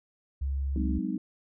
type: tone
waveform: sine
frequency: 68.6 Hz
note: C#2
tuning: 17 cents flat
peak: -27 dBFS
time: 0.41-0.99 s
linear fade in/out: 10 ms
type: chord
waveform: sine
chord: Ab dominant seventh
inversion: third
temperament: just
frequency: 186.89 / 207.7 / 259.6 / 311.5 Hz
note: Gb3 / Ab3 / C4 / Eb4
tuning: +18 / 0 / -13 / +2 cents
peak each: -34 dBFS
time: 0.76-1.18 s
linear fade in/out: 2 ms
effects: none